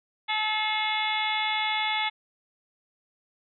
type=harmonic tone with a mistuned harmonic; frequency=431.3 Hz; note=A4; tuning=35 cents flat; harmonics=2 / 3 / 4 / 5 / 6 / 7 / 8 / 9; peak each=-29 / -38 / -38 / -29 / -39 / -38 / -31 / -41 dBFS; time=0.28-2.1 s; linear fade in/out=20 ms; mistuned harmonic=7; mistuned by=-66 cents; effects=none